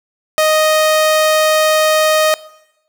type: tone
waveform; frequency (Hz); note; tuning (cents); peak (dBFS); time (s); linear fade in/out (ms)
sawtooth; 622.3; D#5; 0; -6; 0.38-2.34; 0
effects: noise-tail reverb RT60 0.9 s tail -20 dB re dry